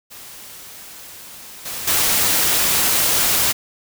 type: noise with level steps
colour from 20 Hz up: white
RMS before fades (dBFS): -38 / -28 / -17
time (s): 0.1-3.53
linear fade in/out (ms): 20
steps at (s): 1.65 / 1.87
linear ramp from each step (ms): 10
effects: none